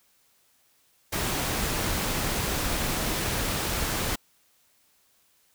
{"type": "noise", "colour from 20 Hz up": "pink", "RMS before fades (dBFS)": -28, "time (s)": [1.12, 4.16], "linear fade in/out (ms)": 10, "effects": ["white hiss -65 dBFS RMS until 5.54 s"]}